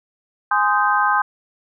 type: chord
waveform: sine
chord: Ab major seventh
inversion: none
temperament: just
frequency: 830.6 / 1038.3 / 1245.9 / 1557.4 Hz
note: Ab5 / C6 / Eb6 / G6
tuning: 0 / -14 / +2 / -12 cents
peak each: -20 dBFS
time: 0.51-1.22 s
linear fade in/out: 5 ms
effects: none